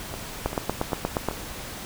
two click trains, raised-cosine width 1 ms, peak -18 / -9 dBFS, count 4 / 8, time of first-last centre 0.14-1.312 / 0.46-1.286 s, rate 2.56 / 8.47 Hz, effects pink hiss -37 dBFS RMS until 1.85 s

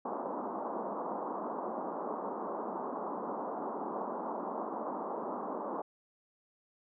white band-pass noise, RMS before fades -38 dBFS, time 0.05-5.82 s, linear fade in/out 5 ms, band 200 to 1100 Hz, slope 48 dB/octave, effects none

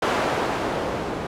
blue noise with low-pass filter sweep, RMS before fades -25 dBFS, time 0.02-1.27 s, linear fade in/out 5 ms, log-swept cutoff 820 to 410 Hz, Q 0.72, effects none

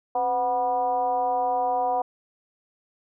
sine tone with frequency modulation, 740 Hz, F#5, in tune, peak -21 dBFS, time 0.15-2.02 s, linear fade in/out 5 ms, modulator 236 Hz, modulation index 0.86, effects none

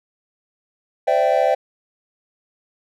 triangle tone cluster, 517 / 589 / 664 / 780 Hz, C5 / D5 / E5 / G5, -21 / +5 / +12 / -9 cents, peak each -18 dBFS, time 1.07-1.55 s, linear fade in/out 10 ms, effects none

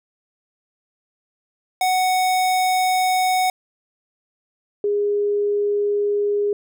square / sine tone pair in turn, 742 / 410.5 Hz, F#5 / G#4, +5 / -20 cents, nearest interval minor seventh, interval 1025 cents, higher first, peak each -17 dBFS, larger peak neither, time 1.81-3.5 / 4.84-6.53 s, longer neither, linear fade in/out 2 ms, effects none

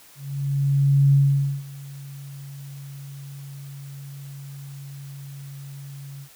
sine tone with ADSR envelope, 139.3 Hz, C#3, 9 cents sharp, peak -12 dBFS, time 0.15-6.29 s, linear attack 980 ms, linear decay 500 ms, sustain -23 dB, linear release 77 ms, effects white hiss -50 dBFS RMS until 6.35 s

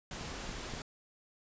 pink noise, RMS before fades -42 dBFS, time 0.11-0.82 s, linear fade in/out 2 ms
clicks, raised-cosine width 3 ms, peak -32 / -36 / -32 / -30 dBFS, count 4, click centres 0.212 / 0.291 / 0.492 / 0.737 s
effects resampled to 16000 Hz

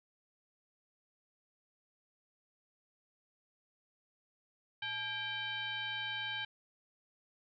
sine tone with frequency modulation, 2349 Hz, D7, in tune, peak -36 dBFS, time 4.82-6.45 s, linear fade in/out 5 ms, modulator 744 Hz, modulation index 1.7, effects none

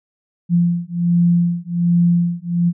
sine beating tone pair, 172.2 / 173.5 Hz, F3 / F3, -24 / -11 cents, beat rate 1.3 Hz, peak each -16 dBFS, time 0.49-2.73 s, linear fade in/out 50 ms, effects none

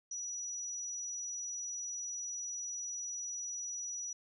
sine tone, 5860 Hz, F#8, 18 cents flat, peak -38 dBFS, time 0.11-4.13 s, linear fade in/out 5 ms, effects none

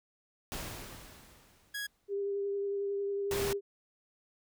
pink noise with exponential decay, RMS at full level -38 dBFS, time 0.52-2.13 s, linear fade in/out 0 ms, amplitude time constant 350 ms
sawtooth tone, 1661.2 Hz, G#6, in tune, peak -32 dBFS, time 1.74-1.87 s, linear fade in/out 10 ms
sine tone with vibrato, 400 Hz, G4, 35 cents sharp, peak -31 dBFS, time 2.08-3.61 s, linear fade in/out 50 ms, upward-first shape triangle, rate 11 Hz, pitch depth 18 cents each way
pink noise, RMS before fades -36 dBFS, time 3.31-3.53 s, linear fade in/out 2 ms
effects none

